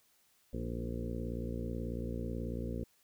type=harmonic tone with a mistuned harmonic; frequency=58.27 Hz; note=A#1; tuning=in tune; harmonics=1 / 2 / 3 / 4 / 5 / 6 / 7 / 8 / 9; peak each=-40 / -42 / -45 / -42 / -48 / -48 / -49 / -47 / -49 dBFS; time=0.53-2.84 s; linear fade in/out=5 ms; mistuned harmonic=5; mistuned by=+29 cents; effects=white hiss -70 dBFS RMS until 3.03 s